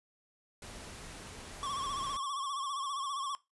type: noise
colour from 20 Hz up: pink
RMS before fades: -47 dBFS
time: 0.62-2.17 s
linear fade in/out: 2 ms
type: tone with vibrato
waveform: square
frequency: 1109 Hz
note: C#6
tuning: in tune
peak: -35 dBFS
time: 1.63-3.35 s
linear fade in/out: 0 ms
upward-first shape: sine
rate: 15 Hz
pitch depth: 78 cents each way
effects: noise-tail reverb RT60 0.2 s tail -18 dB re dry + resampled to 24000 Hz